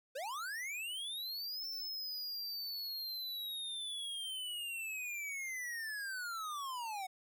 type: linear two-way sweep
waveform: square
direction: up then down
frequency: 484.7 to 5370 to 733 Hz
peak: -40 dBFS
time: 0.15-7.07 s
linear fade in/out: 10 ms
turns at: 1.67 s
effects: none